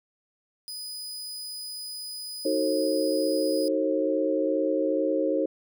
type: tone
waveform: sawtooth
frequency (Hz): 4978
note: D#8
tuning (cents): 0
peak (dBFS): -32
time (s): 0.68-3.68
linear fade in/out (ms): 0
type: chord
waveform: sine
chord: D# diminished seventh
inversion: none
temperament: just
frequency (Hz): 311.1 / 373.4 / 448 / 537.6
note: D#4 / F#4 / A4 / C5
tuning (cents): 0 / +16 / +31 / +47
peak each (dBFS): -27 / -31 / -30 / -26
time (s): 2.45-5.46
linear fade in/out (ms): 5
effects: none